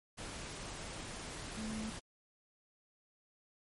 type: tone in noise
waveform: sine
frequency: 218 Hz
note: A3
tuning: 16 cents flat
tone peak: -39 dBFS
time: 1.56-1.91 s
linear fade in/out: 20 ms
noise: pink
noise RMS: -45 dBFS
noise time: 0.17-2 s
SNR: +3 dB
effects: MP3 48 kbps